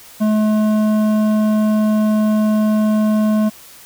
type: tone with hard clipping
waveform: sine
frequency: 214.3 Hz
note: A3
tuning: 45 cents flat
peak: -14 dBFS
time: 0.2-3.5 s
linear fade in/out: 20 ms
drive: 10 dB
effects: white hiss -41 dBFS RMS until 3.85 s